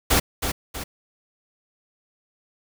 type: noise with echo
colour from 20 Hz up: pink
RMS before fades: -18 dBFS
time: 0.1-0.2 s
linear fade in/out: 10 ms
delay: 320 ms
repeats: 2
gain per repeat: -7 dB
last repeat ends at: 0.84 s
effects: none